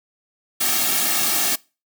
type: noise with comb filter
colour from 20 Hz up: white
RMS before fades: -20 dBFS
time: 0.6-1.56 s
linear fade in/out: 10 ms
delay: 2 ms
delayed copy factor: -1
effects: noise-tail reverb RT60 0.3 s tail -23 dB re dry + high-pass 200 Hz 12 dB/octave